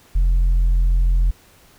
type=tone; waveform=sine; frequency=43.08 Hz; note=F1; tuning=23 cents flat; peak=-10 dBFS; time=0.15-1.31 s; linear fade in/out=10 ms; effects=tanh soft clip ceiling -12 dBFS + pink hiss -51 dBFS RMS until 1.78 s